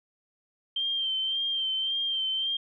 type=tone with vibrato; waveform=sine; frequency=3147 Hz; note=G7; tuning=6 cents sharp; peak=-26 dBFS; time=0.76-2.57 s; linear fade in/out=5 ms; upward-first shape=sine; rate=1.8 Hz; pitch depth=35 cents each way; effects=none